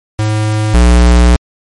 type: tone pair in turn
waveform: square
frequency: 107.5 / 60.23 Hz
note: A2 / B1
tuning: -40 / -43 cents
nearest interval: minor seventh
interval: 1003 cents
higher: first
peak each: -11 / -4 dBFS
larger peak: second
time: 0.19-0.74 / 0.74-1.36 s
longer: second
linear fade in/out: 0 ms
effects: MP3 48 kbps